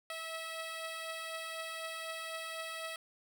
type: beating tone pair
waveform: 10% pulse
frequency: 646 / 650 Hz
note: E5 / E5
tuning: -35 / -24 cents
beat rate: 4 Hz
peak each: -39 / -32 dBFS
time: 0.1-2.96 s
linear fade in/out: 2 ms
effects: none